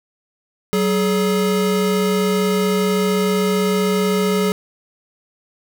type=tone pair together; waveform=square; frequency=188.9 / 422.2 Hz; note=F#3 / G#4; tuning=+36 / +29 cents; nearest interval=octave + major second; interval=1393 cents; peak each=-19 dBFS; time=0.73-4.52 s; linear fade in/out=0 ms; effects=none